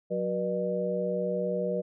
sine tone cluster, 182.8 / 372.7 / 483.8 / 604 Hz, F#3 / F#4 / B4 / D5, -21 / +13 / -36 / +48 cents, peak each -33 / -37 / -30 / -32 dBFS, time 0.1-1.82 s, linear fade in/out 20 ms, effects none

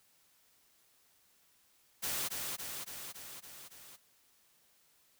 white noise with echo, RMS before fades -36 dBFS, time 2.02-2.29 s, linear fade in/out 20 ms, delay 280 ms, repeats 6, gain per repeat -3 dB, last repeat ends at 3.97 s, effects white hiss -69 dBFS RMS until 5.19 s

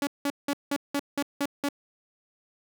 sawtooth tone bursts, 284 Hz, C#4, 42 cents sharp, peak -21 dBFS, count 8, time 0.02-1.688 s, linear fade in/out 2 ms, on 51 ms, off 180 ms, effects none

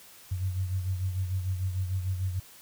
sine beating tone pair, 92.5 / 99.2 Hz, F#2 / G2, 0 / +21 cents, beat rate 6.7 Hz, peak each -28 / -36 dBFS, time 0.31-2.4 s, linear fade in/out 10 ms, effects white hiss -52 dBFS RMS until 2.61 s

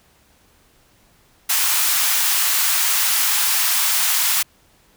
white high-pass noise, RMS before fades -18 dBFS, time 1.49-4.43 s, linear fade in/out 10 ms, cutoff 860 Hz, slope 24 dB/octave, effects pink hiss -56 dBFS RMS until 4.96 s

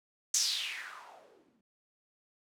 violet noise with low-pass filter sweep, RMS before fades -37 dBFS, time 0.34-1.61 s, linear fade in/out 5 ms, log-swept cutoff 6600 to 200 Hz, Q 4.2, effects none

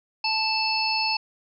harmonic tone with a mistuned harmonic, 880 Hz, A5, in tune, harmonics 1 / 3 / 5 / 6, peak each -27 / -27 / -27 / -29 dBFS, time 0.24-1.17 s, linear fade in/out 5 ms, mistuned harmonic 6, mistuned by -34 cents, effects none

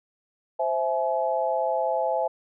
sine chord, C augmented, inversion none, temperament equal with one note detuned, 523.3 / 659.3 / 848.1 Hz, C5 / E5 / G#5, 0 / 0 / +36 cents, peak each -27 / -26 / -27 dBFS, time 0.59-2.28 s, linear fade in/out 10 ms, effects none

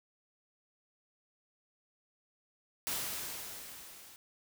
white noise with level ramp, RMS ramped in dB -35 to -55 dBFS, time 2.87-4.16 s, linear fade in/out 0 ms, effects none

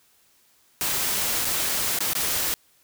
white noise with dropouts, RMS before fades -25 dBFS, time 0.81-2.54 s, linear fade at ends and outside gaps 0 ms, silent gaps 1.447-1.452 / 1.988-2.005 / 2.133-2.152 s, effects white hiss -61 dBFS RMS until 2.83 s

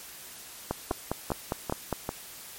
two click trains, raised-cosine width 1 ms, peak -13 / -15 dBFS, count 7 / 4, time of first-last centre 0.71-1.927 / 0.91-2.091 s, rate 4.93 / 2.54 Hz, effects white hiss -45 dBFS RMS until 2.58 s + MP3 64 kbps

